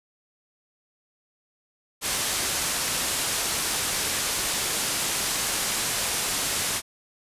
white low-pass noise, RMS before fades -27 dBFS, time 2.01-6.82 s, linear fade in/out 50 ms, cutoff 11000 Hz, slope 24 dB/octave, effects resampled to 32000 Hz

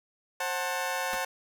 20% pulse chord, F# diminished, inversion second, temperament just, 532.8 / 740 / 888 Hz, C5 / F#5 / A5, +31 / 0 / +16 cents, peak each -29 dBFS, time 0.4-1.25 s, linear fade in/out 5 ms
pink noise with exponential decay, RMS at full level -33 dBFS, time 1.13-1.21 s, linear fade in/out 1 ms, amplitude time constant 17 ms
effects none

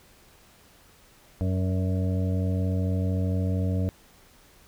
harmonic tone with a mistuned harmonic, 93.1 Hz, F#2, 11 cents sharp, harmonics 1 / 2 / 3 / 5 / 6 / 7, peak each -24 / -30 / -34 / -38 / -40 / -41 dBFS, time 1.41-3.89 s, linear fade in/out 0 ms, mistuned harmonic 6, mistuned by +27 cents, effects pink hiss -56 dBFS RMS until 4.67 s

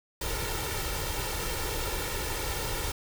pink noise with comb filter, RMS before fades -32 dBFS, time 0.21-2.92 s, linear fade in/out 5 ms, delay 2.2 ms, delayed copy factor +0.7, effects none

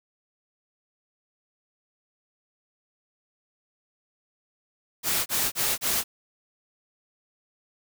white noise bursts, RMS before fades -25 dBFS, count 4, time 5.03-6.04 s, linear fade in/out 50 ms, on 230 ms, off 30 ms, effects none

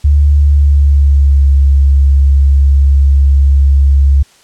sine tone with pitch glide, 72.4 to 69.21 Hz, D2 to C#2, -24 to -2 cents, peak -4 dBFS, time 0.04-4.23 s, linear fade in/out 10 ms, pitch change -78 cents, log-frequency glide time 0.36-1.5 s, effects white hiss -45 dBFS RMS until 4.43 s + low-pass 8000 Hz 12 dB/octave

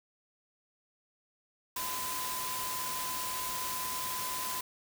sine tone in noise, 1015 Hz, B5, 47 cents sharp, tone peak -38 dBFS, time 1.76-4.61 s, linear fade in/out 5 ms, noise white, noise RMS -37 dBFS, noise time 1.76-4.61 s, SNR -4 dB, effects none

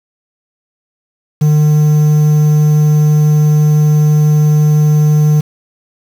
triangle tone with quantisation, 151 Hz, D3, 48 cents sharp, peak -4 dBFS, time 1.41-5.41 s, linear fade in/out 10 ms, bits 5, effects none

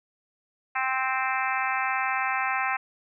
harmonic tone, 261.6 Hz, C4, in tune, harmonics 3 / 4 / 5 / 6 / 7 / 8 / 9 / 10, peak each -30 / -31 / -32 / -33 / -33 / -34 / -35 / -35 dBFS, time 0.75-2.77 s, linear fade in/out 10 ms, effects none

